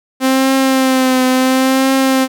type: tone with vibrato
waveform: sawtooth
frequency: 261.6 Hz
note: C4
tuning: in tune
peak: -6 dBFS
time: 0.2-2.28 s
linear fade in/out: 50 ms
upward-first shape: triangle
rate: 0.72 Hz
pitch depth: 39 cents each way
effects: none